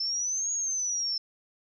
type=exponential two-way sweep; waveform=sine; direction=up then down; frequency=5290 to 6700 to 5310 Hz; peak=-27 dBFS; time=0-1.18 s; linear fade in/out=5 ms; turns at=0.52 s; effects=none